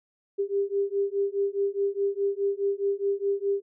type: beating tone pair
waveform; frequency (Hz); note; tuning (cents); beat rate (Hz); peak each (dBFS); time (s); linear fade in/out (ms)
sine; 396.2 / 401; G4 / G4; +18 / +39; 4.8; -27; 0.38-3.62; 20
effects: none